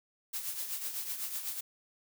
blue noise with tremolo, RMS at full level -35 dBFS, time 0.33-1.61 s, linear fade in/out 10 ms, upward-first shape triangle, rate 8 Hz, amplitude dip 65%, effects none

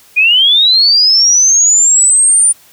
sine linear sweep, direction up, 2411 to 9310 Hz, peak -5 dBFS, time 0.16-2.53 s, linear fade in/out 20 ms, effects white hiss -44 dBFS RMS until 2.72 s

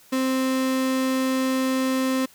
35% pulse tone, 261.6 Hz, C4, in tune, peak -19 dBFS, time 0.12-2.26 s, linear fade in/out 10 ms, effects white hiss -53 dBFS RMS until 2.34 s

